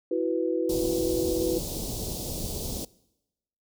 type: chord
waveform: sine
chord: E suspended second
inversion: none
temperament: equal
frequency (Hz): 329.6 / 370 / 493.9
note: E4 / F#4 / B4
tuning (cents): 0 / 0 / 0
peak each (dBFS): -28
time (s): 0.11-1.59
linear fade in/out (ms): 5
type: band-stop noise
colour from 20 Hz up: pink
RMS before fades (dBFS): -33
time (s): 0.69-2.85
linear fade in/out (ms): 5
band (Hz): 660 to 4000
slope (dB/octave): 24
effects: noise-tail reverb RT60 0.9 s tail -22 dB re dry